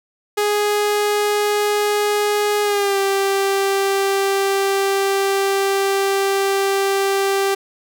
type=tone with pitch glide; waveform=sawtooth; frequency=415.3 to 392.4 Hz; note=G#4 to G4; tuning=0 to +2 cents; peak=-12 dBFS; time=0.37-7.55 s; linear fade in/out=10 ms; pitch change=-98 cents; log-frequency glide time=2.63-2.98 s; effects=none